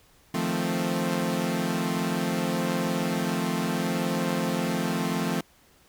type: chord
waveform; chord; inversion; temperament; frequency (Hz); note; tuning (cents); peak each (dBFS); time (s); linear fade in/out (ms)
sawtooth; F dominant seventh; third; equal; 155.56 / 174.61 / 220 / 261.6; Eb3 / F3 / A3 / C4; 0 / 0 / 0 / 0; -31 / -25 / -26 / -27; 0.34-5.41; 5
effects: pink hiss -59 dBFS RMS until 5.88 s